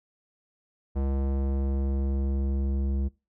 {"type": "tone with low-pass filter sweep", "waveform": "square", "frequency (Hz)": 68, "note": "C#2", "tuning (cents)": -33, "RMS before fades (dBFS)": -27, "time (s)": [0.95, 3.09], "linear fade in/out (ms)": 20, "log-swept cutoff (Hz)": [690, 280], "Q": 0.8, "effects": ["noise-tail reverb RT60 0.3 s tail -23 dB re dry"]}